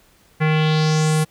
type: tone with low-pass filter sweep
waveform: square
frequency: 155.56 Hz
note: D#3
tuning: in tune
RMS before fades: -17 dBFS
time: 0.4-1.25 s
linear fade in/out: 20 ms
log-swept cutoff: 2000 to 11000 Hz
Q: 2.8
effects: pink hiss -55 dBFS RMS until 1.3 s